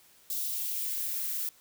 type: noise with high-pass filter sweep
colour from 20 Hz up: violet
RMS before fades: -33 dBFS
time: 0.3-1.49 s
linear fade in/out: 2 ms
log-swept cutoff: 3900 to 1100 Hz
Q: 1.5
effects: white hiss -60 dBFS RMS until 1.6 s